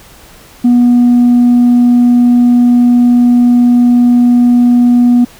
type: tone with tanh clipping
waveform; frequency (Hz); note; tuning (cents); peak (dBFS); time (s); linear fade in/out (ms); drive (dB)
triangle; 242.9; B3; -29; -4; 0.64-5.25; 10; 6
effects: pink hiss -38 dBFS RMS until 5.39 s